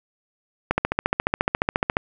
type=click train; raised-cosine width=0.5 ms; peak=-4 dBFS; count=19; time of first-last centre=0.71-1.969 s; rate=14.3 Hz; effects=none